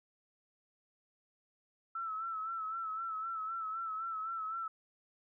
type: tone with vibrato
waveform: sine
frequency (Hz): 1318.5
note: E6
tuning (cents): 0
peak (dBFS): -36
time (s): 1.95-4.68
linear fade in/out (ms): 5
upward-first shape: sine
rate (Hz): 3.9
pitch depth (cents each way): 53
effects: none